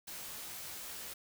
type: noise with comb filter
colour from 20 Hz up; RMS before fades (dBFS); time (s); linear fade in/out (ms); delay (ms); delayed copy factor
white; -45; 0.07-1.14; 10; 17; -1
effects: none